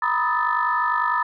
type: tone cluster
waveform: sine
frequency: 953 / 1002 / 1231 / 1282 / 1758 Hz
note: A#5 / B5 / D#6 / E6 / A6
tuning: +38 / +25 / -19 / -49 / -2 cents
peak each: -25 dBFS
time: 0.02-1.23 s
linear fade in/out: 5 ms
effects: tanh soft clip ceiling -9 dBFS